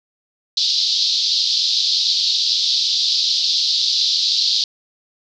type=band-pass noise; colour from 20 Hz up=pink; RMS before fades=-18 dBFS; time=0.57-4.64 s; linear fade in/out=2 ms; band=3700 to 5000 Hz; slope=48 dB/octave; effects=none